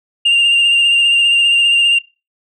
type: tone with vibrato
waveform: sine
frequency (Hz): 2794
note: F7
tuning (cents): 0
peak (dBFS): -6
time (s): 0.25-1.99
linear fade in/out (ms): 10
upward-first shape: sine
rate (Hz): 15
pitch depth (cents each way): 22
effects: noise-tail reverb RT60 0.3 s tail -25 dB re dry + tanh soft clip ceiling -7 dBFS